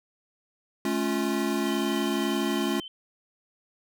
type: chord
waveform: square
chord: A augmented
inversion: none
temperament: equal with one note detuned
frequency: 215.2 / 277.2 / 349.2 Hz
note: A3 / C#4 / E#4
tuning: -38 / 0 / 0 cents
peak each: -30 dBFS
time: 0.85-2.8 s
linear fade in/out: 2 ms
type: tone with vibrato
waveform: sine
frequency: 3076 Hz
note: G7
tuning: 33 cents flat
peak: -38 dBFS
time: 1.66-2.88 s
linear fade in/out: 2 ms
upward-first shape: sine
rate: 15 Hz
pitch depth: 18 cents each way
effects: none